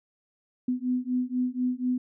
sine beating tone pair, 248.9 / 253 Hz, B3 / B3, +14 / +42 cents, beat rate 4.1 Hz, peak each -28 dBFS, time 0.68-1.98 s, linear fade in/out 5 ms, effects none

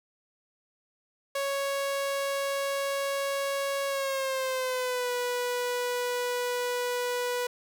sawtooth tone with pitch glide, 554.4 to 491.1 Hz, C#5 to B4, 0 to -10 cents, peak -24 dBFS, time 1.35-7.47 s, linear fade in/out 5 ms, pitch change -210 cents, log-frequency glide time 3.87-5.11 s, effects none

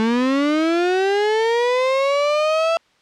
35% pulse linear sweep, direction up, 217.7 to 668 Hz, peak -14 dBFS, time 0-2.77 s, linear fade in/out 0 ms, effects white hiss -58 dBFS RMS until 3.01 s + low-pass 4000 Hz 12 dB/octave

